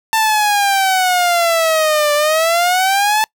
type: exponential two-way sweep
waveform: sawtooth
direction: down then up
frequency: 894 to 586 to 877 Hz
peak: -8 dBFS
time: 0.13-3.24 s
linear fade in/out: 0 ms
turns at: 2.14 s
effects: noise-tail reverb RT60 0.1 s tail -26 dB re dry